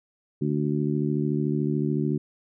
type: harmonic tone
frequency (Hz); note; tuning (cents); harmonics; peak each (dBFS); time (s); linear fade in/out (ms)
73.7; D2; +7; 2 / 3 / 4 / 5; -26 / -28 / -29 / -30; 0.41-2.18; 10
effects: none